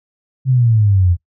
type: exponential sweep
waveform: sine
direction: down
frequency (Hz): 134.7 to 84.7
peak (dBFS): -9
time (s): 0.45-1.17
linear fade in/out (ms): 50
effects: noise-tail reverb RT60 0.1 s tail -21 dB re dry